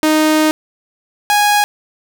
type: tone pair in turn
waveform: sawtooth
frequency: 310 / 827.6 Hz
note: D#4 / G#5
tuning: -6 / -6 cents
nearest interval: octave + perfect fourth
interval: 1700 cents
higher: second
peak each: -6 dBFS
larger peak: neither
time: 0.03-0.51 / 1.3-1.64 s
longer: first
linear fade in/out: 0 ms
effects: none